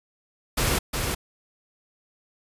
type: noise with echo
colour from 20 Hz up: pink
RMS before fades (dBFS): -23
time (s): 0.57-0.79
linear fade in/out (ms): 10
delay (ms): 360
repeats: 1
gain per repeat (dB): -4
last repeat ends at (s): 1.15
effects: resampled to 32000 Hz